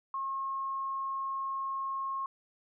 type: tone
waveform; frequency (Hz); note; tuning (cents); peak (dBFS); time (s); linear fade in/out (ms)
sine; 1080; C#6; -45; -32; 0.14-2.26; 2
effects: none